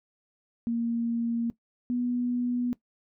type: tone pair in turn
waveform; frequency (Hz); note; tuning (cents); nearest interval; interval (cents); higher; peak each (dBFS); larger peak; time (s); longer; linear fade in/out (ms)
sine; 233.1 / 244.7; A#3 / B3; 0 / -16; minor second; 84; second; -25; neither; 0.67-1.5 / 1.9-2.73; neither; 0
effects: noise-tail reverb RT60 0.1 s tail -18 dB re dry